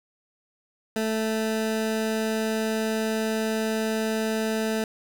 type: tone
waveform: 20% pulse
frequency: 220 Hz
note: A3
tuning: in tune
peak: -19 dBFS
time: 0.96-4.84 s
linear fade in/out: 2 ms
effects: 8-bit